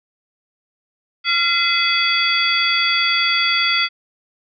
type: tone cluster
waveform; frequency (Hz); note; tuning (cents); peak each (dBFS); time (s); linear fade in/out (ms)
sine; 1375 / 2046 / 2544 / 3379 / 4618; F6 / C7 / D#7 / G#7 / D8; -27 / -39 / +38 / +29 / -30; -22 / -20 / -24 / -20 / -21; 1.24-3.89; 50
effects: none